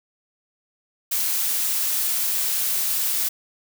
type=noise; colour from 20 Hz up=blue; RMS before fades=-23 dBFS; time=1.11-3.29 s; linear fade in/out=10 ms; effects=none